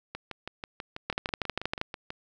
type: two click trains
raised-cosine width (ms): 0.3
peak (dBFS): -12 / -20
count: 10 / 13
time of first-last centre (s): 1.1-1.814 / 0.15-2.104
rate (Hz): 12.6 / 6.14
effects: none